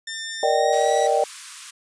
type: tone with pitch glide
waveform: 15% pulse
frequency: 1799 to 1939.3 Hz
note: A6 to B6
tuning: +38 to -32 cents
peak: -23 dBFS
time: 0.07-1.07 s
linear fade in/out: 5 ms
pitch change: +130 cents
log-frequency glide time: 0.39-0.93 s
type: chord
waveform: sine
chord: Eb major seventh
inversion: second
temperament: just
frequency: 466.7 / 583.4 / 622.3 / 777.8 Hz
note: Bb4 / D5 / Eb5 / G5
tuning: +2 / -12 / 0 / -14 cents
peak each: -23 / -22 / -23 / -21 dBFS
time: 0.43-1.24 s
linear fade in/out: 2 ms
type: high-pass noise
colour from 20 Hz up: white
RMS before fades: -37 dBFS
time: 0.72-1.71 s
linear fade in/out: 10 ms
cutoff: 1000 Hz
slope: 96 dB/octave
effects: resampled to 22050 Hz